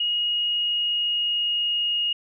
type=tone with pitch glide; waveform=sine; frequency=2881 to 2864 Hz; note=F#7 to F7; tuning=-47 to +43 cents; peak=-21 dBFS; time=0-2.13 s; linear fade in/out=5 ms; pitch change=-10 cents; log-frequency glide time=0.18-1.99 s; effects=none